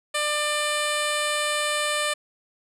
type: tone with low-pass filter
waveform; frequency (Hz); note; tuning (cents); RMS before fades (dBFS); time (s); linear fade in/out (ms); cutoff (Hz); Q
10% pulse; 596; D5; +25; -25; 0.14-2.14; 10; 9800; 1.4
effects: none